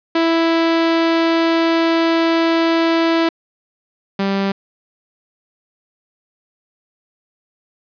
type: tone pair in turn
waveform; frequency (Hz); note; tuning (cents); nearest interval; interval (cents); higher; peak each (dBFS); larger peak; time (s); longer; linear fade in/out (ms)
sawtooth; 330.1 / 196.28; E4 / G3; +2 / +2; major sixth; 900; first; -9 / -12; first; 0.15-3.29 / 4.19-4.52; first; 5
effects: resampled to 11025 Hz + 7-bit